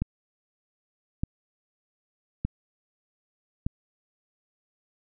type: click train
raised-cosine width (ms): 5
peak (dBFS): -14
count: 4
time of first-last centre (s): 0.02-3.665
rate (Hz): 0.823
effects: none